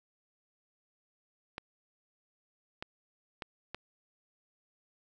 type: clicks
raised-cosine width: 0.3 ms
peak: -22 dBFS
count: 4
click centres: 1.581 / 2.825 / 3.422 / 3.746 s
effects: none